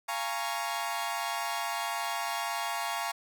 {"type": "chord", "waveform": "sawtooth", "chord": "Bb minor seventh", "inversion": "second", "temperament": "equal with one note detuned", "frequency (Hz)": [692.8, 830.6, 932.3, 1108.7], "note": ["F5", "Ab5", "Bb5", "Db6"], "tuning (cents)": [-14, 0, 0, 0], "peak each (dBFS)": -33, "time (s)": [0.08, 3.12], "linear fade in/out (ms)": 10, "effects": []}